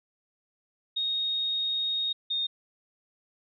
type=tone pair in turn; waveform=sine; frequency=3729 / 3682 Hz; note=A#7 / A#7; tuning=0 / -22 cents; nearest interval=unison; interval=22 cents; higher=first; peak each=-26 dBFS; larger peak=neither; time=0.96-2.13 / 2.3-2.47 s; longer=first; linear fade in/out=10 ms; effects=none